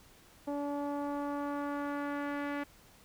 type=tone with low-pass filter sweep; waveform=sawtooth; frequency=287.1 Hz; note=D4; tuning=39 cents flat; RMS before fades=-36 dBFS; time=0.47-2.64 s; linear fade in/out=10 ms; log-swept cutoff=750 to 2000 Hz; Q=1.8; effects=pink hiss -60 dBFS RMS until 3.04 s